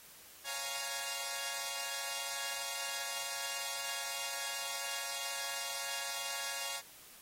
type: chord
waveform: 5% pulse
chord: Bb minor seventh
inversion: first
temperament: equal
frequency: 554.4 / 698.5 / 830.6 / 932.3 Hz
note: Db5 / F5 / Ab5 / Bb5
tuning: 0 / 0 / 0 / 0 cents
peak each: -31 dBFS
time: 0.44-6.82 s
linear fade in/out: 50 ms
effects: white hiss -56 dBFS RMS until 7.21 s + AAC 48 kbps